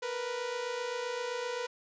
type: tone pair together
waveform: sawtooth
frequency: 466.1 / 493.8 Hz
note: A#4 / B4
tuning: 0 / 0 cents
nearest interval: minor second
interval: 100 cents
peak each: -35 / -31 dBFS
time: 0.02-1.67 s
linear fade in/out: 10 ms
effects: resampled to 16000 Hz